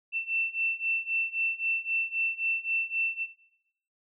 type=beating tone pair; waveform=sine; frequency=2680 / 2683.8 Hz; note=E7 / E7; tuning=+28 / +30 cents; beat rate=3.8 Hz; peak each=-30 dBFS; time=0.12-3.27 s; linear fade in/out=50 ms; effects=noise-tail reverb RT60 0.8 s tail -17 dB re dry